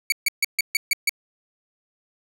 sawtooth tone bursts, 2252 Hz, C#7, 27 cents sharp, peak -14 dBFS, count 7, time 0.1-1.094 s, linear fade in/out 2 ms, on 22 ms, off 140 ms, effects none

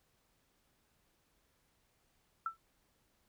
sine tone with exponential decay, 1332 Hz, E6, 18 cents sharp, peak -30 dBFS, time 2.46-2.57 s, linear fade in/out 2 ms, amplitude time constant 23 ms, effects pink hiss -75 dBFS RMS until 3.28 s

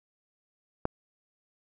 click, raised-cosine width 1 ms, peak -13 dBFS, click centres 0.854 s, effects none

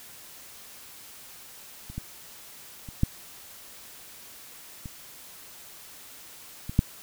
clicks, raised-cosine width 5 ms, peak -28 / -20 / -27 / -8 / -25 / -21 / -6 dBFS, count 7, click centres 1.9 / 1.98 / 2.888 / 3.034 / 4.858 / 6.695 / 6.791 s, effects white hiss -47 dBFS RMS until 7.02 s

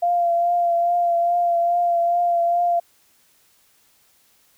sine tone with vibrato, 692 Hz, F5, 16 cents flat, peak -16 dBFS, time 0.02-2.8 s, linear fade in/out 10 ms, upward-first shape triangle, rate 2.4 Hz, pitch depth 27 cents each way, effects white hiss -59 dBFS RMS until 4.57 s

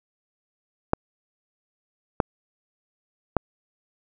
clicks, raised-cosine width 1 ms, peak -4 dBFS, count 3, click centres 0.934 / 2.202 / 3.367 s, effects none

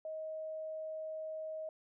sine tone, 630 Hz, D#5, 21 cents sharp, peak -39 dBFS, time 0.05-1.69 s, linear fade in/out 2 ms, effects none

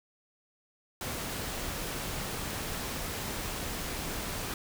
pink noise, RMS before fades -36 dBFS, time 1.01-4.54 s, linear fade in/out 2 ms, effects none

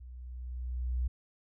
sine tone with level ramp, 61.9 Hz, B1, 5 cents sharp, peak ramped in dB -45 to -27 dBFS, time 0-1.08 s, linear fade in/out 10 ms, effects none

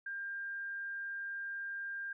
sine tone, 1598 Hz, G6, 33 cents sharp, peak -38 dBFS, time 0.06-2.13 s, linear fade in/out 5 ms, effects none

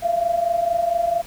sine tone pair together, 665.6 / 690 Hz, E5 / F5, +17 / -21 cents, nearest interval minor second, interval 62 cents, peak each -23 / -19 dBFS, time 0.02-1.22 s, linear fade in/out 20 ms, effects pink hiss -42 dBFS RMS until 1.26 s

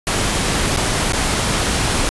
pink noise with dropouts, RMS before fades -18 dBFS, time 0.07-2.09 s, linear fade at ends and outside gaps 0 ms, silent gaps 0.763-0.771 / 1.122-1.133 s, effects resampled to 24000 Hz

